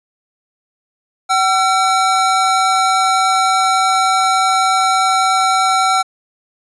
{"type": "tone pair together", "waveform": "square", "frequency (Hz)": [760, 1351.7], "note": ["F#5", "E6"], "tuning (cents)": [46, 43], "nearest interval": "minor seventh", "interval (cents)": 997, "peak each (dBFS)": -15, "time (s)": [1.29, 6.03], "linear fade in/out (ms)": 20, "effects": ["resampled to 22050 Hz"]}